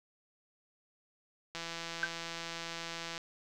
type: click train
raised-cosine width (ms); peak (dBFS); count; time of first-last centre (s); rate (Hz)
0.2; -23; 273; 1.55-3.179; 167
type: tone with exponential decay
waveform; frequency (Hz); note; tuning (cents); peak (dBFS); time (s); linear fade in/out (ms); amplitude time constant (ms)
sine; 1555; G6; -14; -24; 2.03-2.11; 2; 16
effects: none